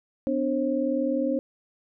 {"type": "tone cluster", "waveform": "sine", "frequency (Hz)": [254.5, 294.4, 536], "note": ["C4", "D4", "C5"], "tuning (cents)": [-48, 4, 42], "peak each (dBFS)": -27, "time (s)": [0.27, 1.39], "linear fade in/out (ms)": 0, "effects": []}